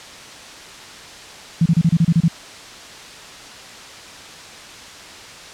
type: tone bursts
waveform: sine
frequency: 166.2 Hz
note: E3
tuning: 15 cents sharp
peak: -10 dBFS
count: 9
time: 1.61-2.282 s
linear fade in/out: 5 ms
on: 48 ms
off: 30 ms
effects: white hiss -37 dBFS RMS until 5.53 s + low-pass 6000 Hz 12 dB/octave